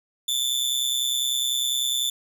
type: tone with amplitude modulation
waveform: sawtooth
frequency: 3516 Hz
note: A7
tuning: 2 cents flat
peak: -16 dBFS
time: 0.28-2.1 s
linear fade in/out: 5 ms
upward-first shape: sine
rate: 130 Hz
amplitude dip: 75%
effects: none